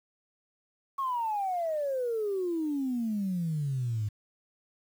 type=exponential sweep; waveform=sine; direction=down; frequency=1108.7 to 102.1 Hz; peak=-27 dBFS; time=0.98-4.09 s; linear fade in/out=10 ms; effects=tanh soft clip ceiling -23 dBFS + 9-bit